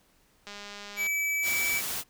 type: click train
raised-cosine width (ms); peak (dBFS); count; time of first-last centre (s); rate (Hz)
0.2; -25; 123; 0.47-1.068; 204
type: tone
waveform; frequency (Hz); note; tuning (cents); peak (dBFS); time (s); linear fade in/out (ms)
square; 2299; D7; -37; -27; 0.96-1.82; 50
type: noise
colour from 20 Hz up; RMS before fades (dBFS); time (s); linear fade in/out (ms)
white; -33; 1.42-2.04; 50
effects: pink hiss -65 dBFS RMS until 2.09 s